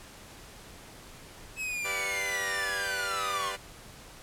45% pulse linear sweep, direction down, 2600 to 1038 Hz, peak -31 dBFS, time 1.56-3.53 s, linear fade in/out 50 ms
10% pulse chord, G dominant seventh, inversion none, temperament equal, 392 / 493.9 / 587.3 / 698.5 Hz, G4 / B4 / D5 / F5, 0 / 0 / 0 / 0 cents, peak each -32 / -30 / -30 / -34 dBFS, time 1.84-3.57 s, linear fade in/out 20 ms
effects pink hiss -49 dBFS RMS until 4.22 s + low-pass 12000 Hz 12 dB/octave

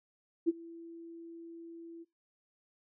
sine tone with ADSR envelope, 334 Hz, E4, 23 cents sharp, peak -22 dBFS, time 0.46-2.05 s, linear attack 27 ms, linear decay 28 ms, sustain -23 dB, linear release 30 ms, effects noise-tail reverb RT60 0.2 s tail -23 dB re dry

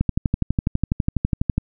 click train, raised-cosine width 5 ms, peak -6 dBFS, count 20, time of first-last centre 0.01-1.58 s, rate 12.1 Hz, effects none

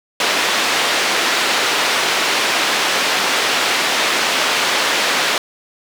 white band-pass noise, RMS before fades -17 dBFS, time 0.2-5.38 s, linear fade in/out 2 ms, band 320 to 3600 Hz, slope 12 dB/octave, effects none

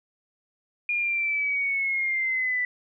sine linear sweep, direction down, 2430 to 1975.5 Hz, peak -23 dBFS, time 0.89-2.65 s, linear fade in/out 2 ms, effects none

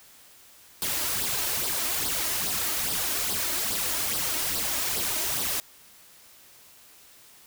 white noise with flanger, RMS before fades -28 dBFS, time 0.82-5.6 s, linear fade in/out 0 ms, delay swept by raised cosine 0.21 to 3.21 ms, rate 2.4 Hz, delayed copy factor +0.6, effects white hiss -53 dBFS RMS until 7.46 s

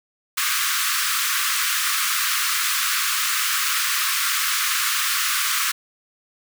pink high-pass noise, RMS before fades -22 dBFS, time 0.37-5.72 s, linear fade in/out 10 ms, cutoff 1100 Hz, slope 96 dB/octave, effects none

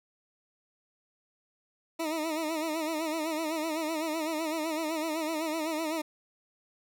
20% pulse tone with vibrato, 316.7 Hz, D#4, 31 cents sharp, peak -25 dBFS, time 1.99-6.02 s, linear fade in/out 10 ms, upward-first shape sine, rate 7.9 Hz, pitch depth 80 cents each way, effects none

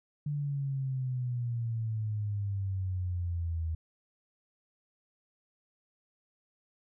sine exponential sweep, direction down, 148 to 80 Hz, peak -30 dBFS, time 0.26-3.75 s, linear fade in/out 5 ms, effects none

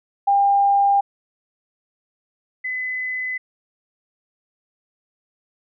sine tone pair in turn, 800 / 2016 Hz, G5 / B6, +35 / +35 cents, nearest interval octave + major third, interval 1600 cents, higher second, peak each -13 / -23 dBFS, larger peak first, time 0.27-1.01 / 2.64-3.38 s, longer neither, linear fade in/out 10 ms, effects none

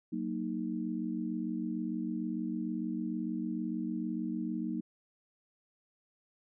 sine chord, D# minor, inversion first, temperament just, 186.68 / 233.3 / 311.1 Hz, F#3 / A#3 / D#4, +16 / +2 / 0 cents, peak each -38 / -36 / -37 dBFS, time 0.12-4.81 s, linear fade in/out 10 ms, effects none

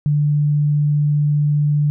sine tone, 147.5 Hz, D3, 8 cents sharp, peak -13 dBFS, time 0.06-1.9 s, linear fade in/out 0 ms, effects none

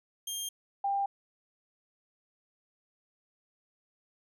15% pulse / sine tone pair in turn, 3200 / 795.4 Hz, G7 / G5, +35 / +25 cents, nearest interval 2 octaves, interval 2410 cents, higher first, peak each -27 dBFS, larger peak neither, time 0.27-0.49 / 0.84-1.06 s, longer neither, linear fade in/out 5 ms, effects none

